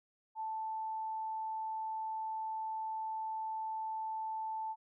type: tone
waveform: sine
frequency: 880 Hz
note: A5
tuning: in tune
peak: -36 dBFS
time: 0.35-4.76 s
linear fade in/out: 50 ms
effects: none